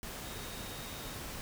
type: tone in noise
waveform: sine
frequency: 3729 Hz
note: A#7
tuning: in tune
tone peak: -52 dBFS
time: 0.25-1.15 s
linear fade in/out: 0 ms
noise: pink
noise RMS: -43 dBFS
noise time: 0.03-1.41 s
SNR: -12 dB
effects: none